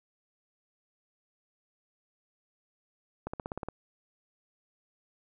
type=accelerating click train; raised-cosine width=1 ms; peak=-21 dBFS; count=8; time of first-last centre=3.27-3.686 s; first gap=65 ms; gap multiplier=0.97; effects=none